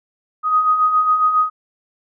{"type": "beating tone pair", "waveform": "sine", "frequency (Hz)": [1244.5, 1251.8], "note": ["D#6", "D#6"], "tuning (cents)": [0, 10], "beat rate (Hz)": 7.3, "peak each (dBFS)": [-22, -13], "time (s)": [0.43, 1.5], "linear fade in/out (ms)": 50, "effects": []}